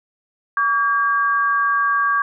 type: tone pair together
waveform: sine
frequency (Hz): 1142 / 1615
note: D6 / G#6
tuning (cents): -49 / -49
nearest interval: tritone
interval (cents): 600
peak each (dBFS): -17 / -19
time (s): 0.57-2.22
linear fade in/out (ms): 2
effects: none